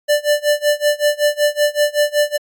square tone with tremolo, 590 Hz, D5, 8 cents sharp, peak -11 dBFS, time 0.08-2.38 s, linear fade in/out 20 ms, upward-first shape sine, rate 5.3 Hz, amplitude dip 95%, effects AAC 64 kbps

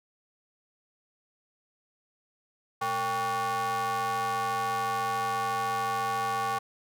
square ring-modulated tone, 167.5 Hz, E3, 28 cents sharp, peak -25 dBFS, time 2.81-6.59 s, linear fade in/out 10 ms, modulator 958 Hz, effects none

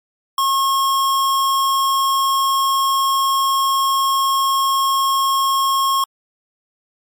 square tone, 1084 Hz, C#6, 39 cents flat, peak -15 dBFS, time 0.38-6.04 s, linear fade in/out 2 ms, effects MP3 96 kbps

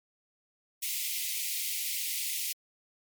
white high-pass noise, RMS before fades -33 dBFS, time 0.82-2.53 s, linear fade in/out 10 ms, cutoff 2000 Hz, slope 96 dB/octave, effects MP3 96 kbps

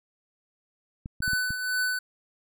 clicks, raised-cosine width 5 ms, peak -23 dBFS, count 5, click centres 1.059 / 1.205 / 1.279 / 1.333 / 1.506 s
square tone with tremolo, 1500 Hz, F#6, 23 cents sharp, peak -24 dBFS, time 1.22-1.99 s, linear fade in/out 5 ms, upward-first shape triangle, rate 2.1 Hz, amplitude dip 60%
effects none

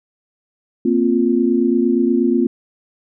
sine chord, Bb suspended second, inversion none, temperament equal, 233.1 / 261.6 / 349.2 Hz, Bb3 / C4 / F4, 0 / 0 / 0 cents, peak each -17 dBFS, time 0.85-2.47 s, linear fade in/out 5 ms, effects none

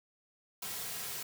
white noise with comb filter, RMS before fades -40 dBFS, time 0.62-1.23 s, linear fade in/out 5 ms, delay 3.4 ms, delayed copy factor -0.5, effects none

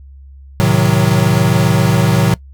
square chord, A diminished seventh, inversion none, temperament equal with one note detuned, 110 / 130.81 / 157.74 / 185 Hz, A2 / C3 / Eb3 / Gb3, 0 / 0 / +24 / 0 cents, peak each -16 dBFS, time 0.6-2.34 s, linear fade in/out 0 ms, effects noise-tail reverb RT60 0.1 s tail -20 dB re dry + added 68 Hz sine -34 dBFS peak until 2.53 s

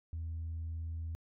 sine tone, 81.7 Hz, E2, 15 cents flat, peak -35 dBFS, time 0.13-1.15 s, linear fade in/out 0 ms, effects tanh soft clip ceiling -34 dBFS

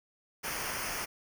pink noise with comb filter, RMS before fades -36 dBFS, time 0.43-1.06 s, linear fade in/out 20 ms, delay 0.26 ms, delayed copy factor -0.75, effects none

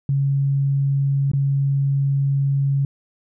sine tone with dropouts, 138.59 Hz, C#3, in tune, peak -16 dBFS, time 0.09-2.85 s, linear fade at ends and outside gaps 2 ms, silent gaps 1.316-1.334 s, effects none

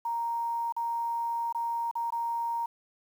sine tone with dropouts, 932.3 Hz, A#5, in tune, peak -28 dBFS, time 0.05-2.66 s, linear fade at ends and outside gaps 5 ms, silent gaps 0.724-0.764 / 1.526-1.547 / 1.913-1.953 / 2.105-2.122 s, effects 9-bit

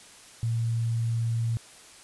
sine tone with quantisation, 115.3 Hz, A#2, 19 cents flat, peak -24 dBFS, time 0.43-1.57 s, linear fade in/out 0 ms, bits 9, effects white hiss -50 dBFS RMS until 2.03 s + resampled to 24000 Hz

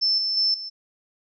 sine tone with level steps, 5300 Hz, E8, 9 cents sharp, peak -18 / -22 / -18 / -31 dBFS, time 0.01-0.7 s, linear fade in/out 20 ms, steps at 0.18 / 0.37 / 0.54 s, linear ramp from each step 2 ms, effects none

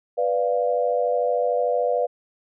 sine chord, B diminished, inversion none, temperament equal, 493.9 / 587.3 / 698.5 Hz, B4 / D5 / F5, 0 / 0 / 0 cents, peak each -22 / -24 / -25 dBFS, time 0.17-2.07 s, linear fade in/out 20 ms, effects none

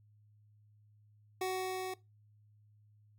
25% pulse tone with level ramp, 373.3 Hz, F#4, 15 cents sharp, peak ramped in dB -29 to -34 dBFS, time 1.41-1.94 s, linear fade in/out 5 ms, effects noise-tail reverb RT60 0.2 s tail -19 dB re dry + added 105 Hz sine -62 dBFS peak until 3.18 s

